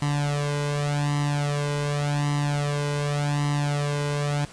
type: tone with flanger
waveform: sawtooth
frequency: 145.3 Hz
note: D3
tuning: 18 cents flat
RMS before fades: -25 dBFS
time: 0.02-4.45 s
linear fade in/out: 2 ms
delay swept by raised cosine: 1 to 2 ms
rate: 0.87 Hz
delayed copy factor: +0.8
effects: pink hiss -45 dBFS RMS until 4.52 s + resampled to 22050 Hz